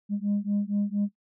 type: beating tone pair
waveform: sine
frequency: 202.1 / 206.4 Hz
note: G#3 / G#3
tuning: -47 / -10 cents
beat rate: 4.3 Hz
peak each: -26 dBFS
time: 0.09-1.09 s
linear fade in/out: 50 ms
effects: noise-tail reverb RT60 0.1 s tail -17 dB re dry + tanh soft clip ceiling -20 dBFS